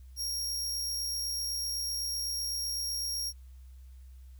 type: tone with amplitude modulation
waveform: sawtooth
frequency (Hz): 5588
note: F8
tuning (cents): 0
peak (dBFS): -28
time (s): 0.16-3.33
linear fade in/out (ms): 50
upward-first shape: sine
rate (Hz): 67.9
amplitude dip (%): 25
effects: added 64 Hz sine -47 dBFS peak until 4.39 s + white hiss -70 dBFS RMS until 4.39 s